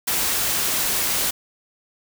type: noise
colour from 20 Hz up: white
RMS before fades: -22 dBFS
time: 0.07-1.31 s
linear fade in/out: 10 ms
effects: none